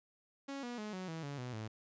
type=tone with pitch steps; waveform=sawtooth; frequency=276.4 / 242 / 211.9 / 185.54 / 162.46 / 142.25 / 124.55 / 109.06 Hz; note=C#4 / B3 / G#3 / F#3 / E3 / C#3 / B2 / A2; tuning=-5 / -35 / +35 / +5 / -25 / +45 / +15 / -15 cents; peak=-37 dBFS; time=0.48-1.68 s; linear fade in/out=10 ms; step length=150 ms; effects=resampled to 16000 Hz